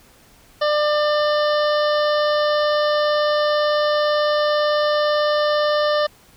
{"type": "harmonic tone", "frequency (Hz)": 597, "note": "D5", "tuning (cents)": 28, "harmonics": [1, 2, 3, 5, 6, 7, 8, 9], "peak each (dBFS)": [-17, -23, -27, -31, -33, -34, -35, -36], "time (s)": [0.61, 6.07], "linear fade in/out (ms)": 10, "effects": ["pink hiss -51 dBFS RMS until 6.36 s"]}